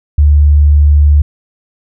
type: tone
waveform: sine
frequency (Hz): 73.42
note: D2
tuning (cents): 0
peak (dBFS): -3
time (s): 0.18-1.22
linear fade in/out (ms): 5
effects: none